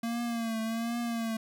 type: tone with vibrato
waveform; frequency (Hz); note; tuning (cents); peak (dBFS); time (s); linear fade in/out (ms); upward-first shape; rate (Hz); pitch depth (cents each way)
square; 229.6; A#3; -26; -31; 0.03-1.37; 5; triangle; 1.3; 65
effects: none

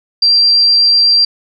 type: tone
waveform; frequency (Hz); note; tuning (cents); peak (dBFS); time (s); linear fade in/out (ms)
sine; 4723; D8; +9; -6; 0.22-1.25; 5
effects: none

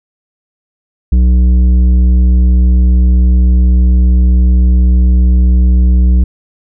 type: tone with tanh clipping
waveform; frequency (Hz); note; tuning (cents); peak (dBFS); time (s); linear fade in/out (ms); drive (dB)
sine; 61.74; B1; 0; -6; 1.12-6.24; 5; 9
effects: none

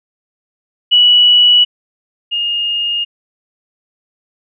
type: tone pair in turn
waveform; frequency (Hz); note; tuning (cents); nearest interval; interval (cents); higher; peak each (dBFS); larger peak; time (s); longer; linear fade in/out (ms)
sine; 2940 / 2841; F#7 / F7; -12 / +29; minor second; 59; first; -5 / -14; first; 0.91-1.65 / 2.31-3.05; neither; 20
effects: none

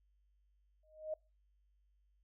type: tone with exponential growth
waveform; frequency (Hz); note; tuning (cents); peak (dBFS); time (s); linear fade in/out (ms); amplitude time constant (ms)
sine; 622.3; D#5; 0; -34; 0.83-1.14; 5; 66
effects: noise-tail reverb RT60 0.3 s tail -26 dB re dry + added 50 Hz sine -70 dBFS peak until 2.23 s

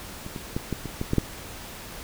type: clicks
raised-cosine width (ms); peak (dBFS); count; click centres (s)
3; -24 / -21 / -13 / -13 / -19 / -14 / -10 / -6; 8; 0.264 / 0.362 / 0.565 / 0.727 / 0.857 / 1.014 / 1.134 / 1.183
effects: pink hiss -40 dBFS RMS until 2.03 s

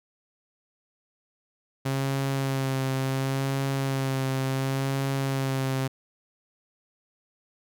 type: tone with vibrato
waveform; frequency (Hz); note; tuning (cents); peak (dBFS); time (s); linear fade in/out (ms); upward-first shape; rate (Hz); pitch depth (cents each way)
sawtooth; 134.7; C#3; -49; -21; 1.85-5.88; 10; sine; 0.7; 23
effects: none

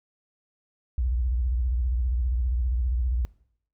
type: tone with vibrato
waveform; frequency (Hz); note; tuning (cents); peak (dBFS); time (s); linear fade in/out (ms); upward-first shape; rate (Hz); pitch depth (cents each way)
sine; 61.2; B1; -15; -22; 0.98-3.25; 0; triangle; 15; 240
effects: noise-tail reverb RT60 0.7 s tail -22 dB re dry

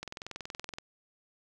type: click train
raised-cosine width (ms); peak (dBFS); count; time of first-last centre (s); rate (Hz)
0.2; -22; 17; 0.03-0.785; 21.2
effects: none

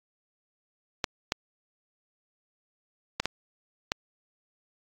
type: clicks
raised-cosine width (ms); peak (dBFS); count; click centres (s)
0.2; -8; 5; 1.042 / 1.321 / 3.2 / 3.256 / 3.919
effects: AAC 48 kbps

